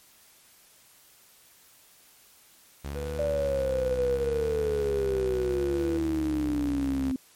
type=tone with vibrato; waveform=sawtooth; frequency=69.3 Hz; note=C#2; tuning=in tune; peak=-29 dBFS; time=2.84-7.12 s; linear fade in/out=10 ms; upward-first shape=sine; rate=0.71 Hz; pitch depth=140 cents each way
type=tone; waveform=triangle; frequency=489.9 Hz; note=B4; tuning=14 cents flat; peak=-32 dBFS; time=2.95-5.98 s; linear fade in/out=5 ms
type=exponential sweep; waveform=sine; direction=down; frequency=587.3 to 260 Hz; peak=-25 dBFS; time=3.19-7.16 s; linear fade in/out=2 ms
effects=white hiss -57 dBFS RMS until 7.35 s + MP3 64 kbps